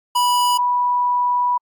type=tone pair in turn; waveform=square / sine; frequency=981 / 981 Hz; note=B5 / B5; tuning=-12 / -12 cents; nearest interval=unison; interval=0 cents; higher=neither; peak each=-15 / -15 dBFS; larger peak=neither; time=0.15-0.58 / 0.58-1.58 s; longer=second; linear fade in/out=10 ms; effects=AAC 64 kbps